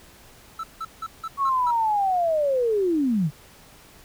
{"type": "tone bursts", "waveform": "triangle", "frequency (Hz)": 1320, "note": "E6", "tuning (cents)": 2, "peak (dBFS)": -26, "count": 6, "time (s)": [0.59, 1.71], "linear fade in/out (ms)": 5, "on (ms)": 45, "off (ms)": 170}
{"type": "linear sweep", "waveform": "sine", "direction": "down", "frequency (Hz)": [1126, 135.6], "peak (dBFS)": -19, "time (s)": [1.37, 3.31], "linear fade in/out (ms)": 50}
{"effects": ["pink hiss -50 dBFS RMS until 4.04 s"]}